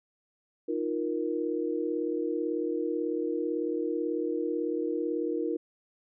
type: chord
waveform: sine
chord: Eb suspended second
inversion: none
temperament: equal with one note detuned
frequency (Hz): 311.1 / 349.2 / 469.9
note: Eb4 / F4 / Bb4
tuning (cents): 0 / 0 / +14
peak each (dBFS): -32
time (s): 0.68-5.57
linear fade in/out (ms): 10
effects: none